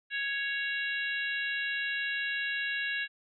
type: harmonic tone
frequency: 554.4 Hz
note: C#5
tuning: in tune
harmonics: 3 / 4 / 5 / 6 / 7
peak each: -32 / -40 / -36 / -45 / -42 dBFS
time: 0.1-3.08 s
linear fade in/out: 50 ms
effects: none